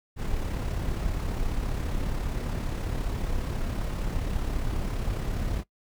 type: noise with amplitude modulation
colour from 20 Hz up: brown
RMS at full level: -27 dBFS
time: 0.16-5.64 s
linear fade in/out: 50 ms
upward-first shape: sine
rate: 34.8 Hz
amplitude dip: 40%
effects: noise-tail reverb RT60 0.1 s tail -20 dB re dry